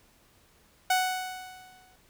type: tone with exponential decay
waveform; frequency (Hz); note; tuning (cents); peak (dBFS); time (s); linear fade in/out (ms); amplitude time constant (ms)
sawtooth; 742; F#5; +5; -17; 0.9-1.96; 5; 230
effects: pink hiss -62 dBFS RMS until 2.09 s